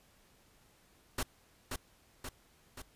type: noise with echo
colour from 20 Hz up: pink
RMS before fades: -34 dBFS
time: 1.18-1.23 s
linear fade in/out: 5 ms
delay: 530 ms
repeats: 3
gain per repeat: -4 dB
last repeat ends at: 2.82 s
effects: pink hiss -66 dBFS RMS until 2.95 s + resampled to 32000 Hz